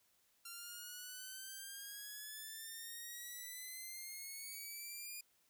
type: exponential sweep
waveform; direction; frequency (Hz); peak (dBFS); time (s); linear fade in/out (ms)
5% pulse; up; 1375 to 2439; -37; 0.45-5.21; 5
effects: white hiss -75 dBFS RMS until 5.49 s